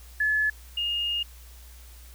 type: tone pair in turn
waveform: sine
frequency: 1717 / 2840 Hz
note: A6 / F7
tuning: -43 / +28 cents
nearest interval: major sixth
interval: 871 cents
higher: second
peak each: -21 / -25 dBFS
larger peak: first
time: 0.2-0.5 / 0.77-1.23 s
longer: second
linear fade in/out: 5 ms
effects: added 60 Hz sine -45 dBFS peak until 2.14 s + white hiss -53 dBFS RMS until 2.14 s